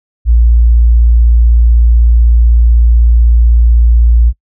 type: tone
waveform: sine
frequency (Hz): 58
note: A#1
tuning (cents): -8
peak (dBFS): -3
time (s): 0.25-4.33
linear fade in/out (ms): 50
effects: noise-tail reverb RT60 0.1 s tail -24 dB re dry